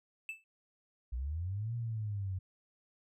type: tone with exponential decay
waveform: triangle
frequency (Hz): 2637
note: E7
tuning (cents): 0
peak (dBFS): -33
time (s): 0.29-0.44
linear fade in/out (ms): 1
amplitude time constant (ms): 32
type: linear two-way sweep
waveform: sine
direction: up then down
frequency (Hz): 56.7 to 119.3 to 91.6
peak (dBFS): -34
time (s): 1.12-2.39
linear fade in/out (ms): 10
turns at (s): 1.75
effects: none